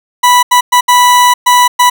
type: tone bursts at uneven times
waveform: 40% pulse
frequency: 985 Hz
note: B5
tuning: 5 cents flat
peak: -3 dBFS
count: 6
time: 0.23-0.43 / 0.51-0.61 / 0.72-0.81 / 0.88-1.34 / 1.46-1.68 / 1.79-1.9 s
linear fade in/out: 10 ms
effects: none